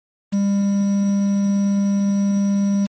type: tone with quantisation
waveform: triangle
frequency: 200 Hz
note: G3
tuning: 35 cents sharp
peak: -13 dBFS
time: 0.32-2.87 s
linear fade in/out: 20 ms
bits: 6
effects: MP3 32 kbps